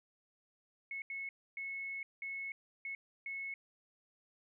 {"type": "tone bursts at uneven times", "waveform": "sine", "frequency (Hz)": 2192, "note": "C#7", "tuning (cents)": -20, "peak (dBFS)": -39, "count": 6, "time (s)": [[0.91, 1.02], [1.1, 1.29], [1.57, 2.03], [2.22, 2.52], [2.85, 2.95], [3.26, 3.54]], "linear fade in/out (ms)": 2, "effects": []}